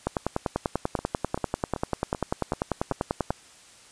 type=two click trains; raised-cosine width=1 ms; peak=-10 / -17 dBFS; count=34 / 7; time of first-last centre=0.07-3.305 / 0.99-3.307 s; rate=10.2 / 2.59 Hz; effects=white hiss -52 dBFS RMS until 3.91 s + resampled to 22050 Hz